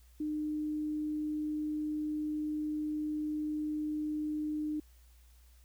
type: tone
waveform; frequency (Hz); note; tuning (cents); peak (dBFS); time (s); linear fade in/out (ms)
sine; 303.5; D#4; -43; -32; 0.2-4.8; 5
effects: added 60 Hz sine -57 dBFS peak until 5.64 s + white hiss -68 dBFS RMS until 5.64 s